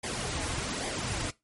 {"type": "noise with flanger", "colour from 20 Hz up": "pink", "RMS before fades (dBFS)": -33, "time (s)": [0.03, 1.31], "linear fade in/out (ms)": 10, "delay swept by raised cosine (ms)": [0.71, 5.31], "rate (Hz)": 1.2, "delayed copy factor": -0.7, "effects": ["noise-tail reverb RT60 0.2 s tail -20 dB re dry", "MP3 48 kbps"]}